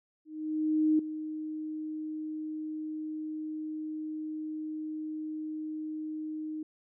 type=tone with ADSR envelope; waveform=sine; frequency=310 Hz; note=D#4; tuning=6 cents flat; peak=-21 dBFS; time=0.25-6.63 s; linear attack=740 ms; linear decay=4 ms; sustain=-13 dB; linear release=4 ms; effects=none